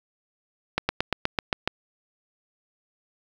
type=slowing click train; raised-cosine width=0.3 ms; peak=-6 dBFS; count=8; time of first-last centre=0.78-1.676 s; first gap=110 ms; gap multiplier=1.05; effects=7-bit